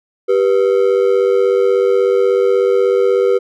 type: ring-modulated tone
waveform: triangle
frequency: 440 Hz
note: A4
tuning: in tune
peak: -5 dBFS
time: 0.28-3.39 s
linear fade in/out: 20 ms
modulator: 48.2 Hz
effects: none